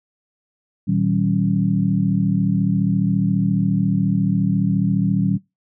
sine tone cluster, 115.7 / 156.2 / 190.6 / 274.7 Hz, A#2 / D#3 / G3 / C#4, -13 / +7 / -48 / -16 cents, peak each -24 / -21 / -18 / -26 dBFS, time 0.87-5.38 s, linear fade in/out 20 ms, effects noise-tail reverb RT60 0.2 s tail -21 dB re dry

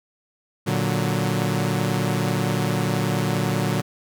sawtooth chord, Bb augmented, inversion none, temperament equal, 116.54 / 146.83 / 185 Hz, Bb2 / D3 / F#3, 0 / 0 / 0 cents, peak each -21 dBFS, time 0.66-3.82 s, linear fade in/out 20 ms, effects none

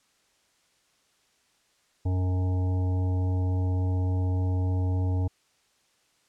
harmonic tone with a mistuned harmonic, 91.6 Hz, F#2, 17 cents flat, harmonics 1 / 3 / 5 / 7 / 9 / 10, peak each -23 / -35 / -41 / -45 / -45 / -52 dBFS, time 2.05-5.28 s, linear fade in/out 10 ms, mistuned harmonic 3, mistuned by +22 cents, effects white hiss -67 dBFS RMS until 6.28 s + low-pass 8000 Hz 12 dB/octave

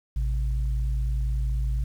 sine tone pair together, 55.13 / 131 Hz, A1 / C3, +4 / +2 cents, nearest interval octave + minor third, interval 1498 cents, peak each -23 / -33 dBFS, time 0.16-1.84 s, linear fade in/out 5 ms, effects 9-bit

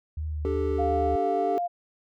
sine tone with vibrato, 76.5 Hz, D#2, 29 cents flat, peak -28 dBFS, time 0.17-1.16 s, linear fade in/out 5 ms, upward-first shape triangle, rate 2.9 Hz, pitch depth 33 cents each way
triangle chord, D suspended fourth, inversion none, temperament just, 293.7 / 391.6 / 440.5 Hz, D4 / G4 / A4, 0 / -2 / +2 cents, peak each -31 / -26 / -28 dBFS, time 0.45-1.58 s, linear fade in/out 0 ms
sine tone, 700 Hz, F5, 4 cents sharp, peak -25 dBFS, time 0.78-1.68 s, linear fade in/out 20 ms
effects none

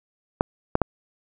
clicks, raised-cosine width 1 ms, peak -4 dBFS, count 3, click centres 0.409 / 0.754 / 0.817 s, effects none

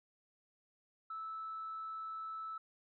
sine tone, 1311 Hz, E6, 10 cents flat, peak -40 dBFS, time 1.1-2.58 s, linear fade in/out 5 ms, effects tanh soft clip ceiling -36 dBFS

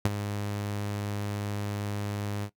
sawtooth tone with ADSR envelope, 102.6 Hz, G#2, 21 cents flat, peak -16 dBFS, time 0.05-2.5 s, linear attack 4 ms, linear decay 27 ms, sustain -11 dB, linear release 68 ms, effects noise-tail reverb RT60 0.1 s tail -17 dB re dry

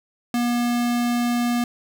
square tone, 240.2 Hz, B3, 48 cents flat, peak -20 dBFS, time 0.34-1.64 s, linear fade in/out 2 ms, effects none

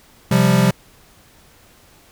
square chord, C suspended fourth, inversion none, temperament equal, 130.81 / 174.61 / 196 Hz, C3 / F3 / G3, 0 / 0 / 0 cents, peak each -17 dBFS, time 0.31-0.71 s, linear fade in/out 5 ms, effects pink hiss -50 dBFS RMS until 2.11 s

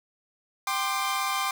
sawtooth chord, G suspended fourth, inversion none, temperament equal with one note detuned, 784 / 1046.5 / 1193.8 Hz, G5 / C6 / D6, 0 / 0 / +28 cents, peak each -28 / -26 / -26 dBFS, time 0.67-1.51 s, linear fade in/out 2 ms, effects none

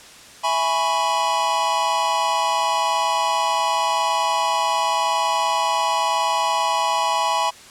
square chord, C# minor seventh, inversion first, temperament equal, 659.3 / 830.6 / 987.8 / 1108.7 Hz, E5 / G#5 / B5 / C#6, 0 / 0 / 0 / 0 cents, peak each -28 / -24 / -22 / -27 dBFS, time 0.43-7.51 s, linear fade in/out 20 ms, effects white hiss -43 dBFS RMS until 7.7 s + low-pass 8000 Hz 12 dB/octave

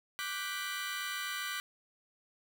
25% pulse chord, G major seventh, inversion second, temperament equal, 1174.7 / 1480 / 1568 / 1975.5 Hz, D6 / F#6 / G6 / B6, 0 / 0 / 0 / 0 cents, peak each -38 / -38 / -39 / -37 dBFS, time 0.19-1.6 s, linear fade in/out 0 ms, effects none

